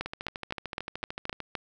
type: two click trains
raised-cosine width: 0.3 ms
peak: -19 / -15 dBFS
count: 19 / 7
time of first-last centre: 0.06-1.403 / 0.01-1.552 s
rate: 13.4 / 3.89 Hz
effects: none